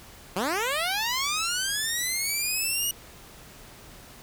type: linear sweep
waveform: 10% pulse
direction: up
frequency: 170.5 to 2919 Hz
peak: -17 dBFS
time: 0.36-2.91 s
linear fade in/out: 2 ms
effects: pink hiss -48 dBFS RMS until 4.22 s